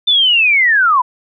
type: linear sweep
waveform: sine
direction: down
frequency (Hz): 3576 to 957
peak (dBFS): -8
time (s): 0.07-1.02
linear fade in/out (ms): 10
effects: none